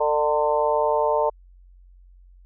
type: harmonic tone with a mistuned harmonic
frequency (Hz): 149.9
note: D3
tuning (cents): +36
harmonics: 3 / 4 / 5 / 6 / 7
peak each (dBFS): -24 / -22 / -32 / -23 / -29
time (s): 0-1.3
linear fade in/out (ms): 10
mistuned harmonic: 7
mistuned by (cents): -20
effects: added 45 Hz sine -47 dBFS peak until 2.45 s